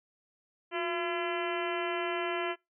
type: harmonic tone with a mistuned harmonic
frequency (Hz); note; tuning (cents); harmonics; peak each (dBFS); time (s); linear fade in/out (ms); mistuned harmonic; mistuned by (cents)
339.5; F4; -49; 1 / 2 / 3 / 4 / 5 / 6 / 7 / 8 / 9; -34 / -37 / -39 / -40 / -41 / -42 / -42 / -43 / -44; 0.71-2.56; 50; 1; +88
effects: noise-tail reverb RT60 0.2 s tail -24 dB re dry